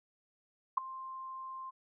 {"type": "tone with ADSR envelope", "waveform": "sine", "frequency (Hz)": 1051, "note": "C6", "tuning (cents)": 7, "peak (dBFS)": -21, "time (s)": [0.77, 1.71], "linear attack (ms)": 9, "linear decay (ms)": 4, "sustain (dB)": -20, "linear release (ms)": 20, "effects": []}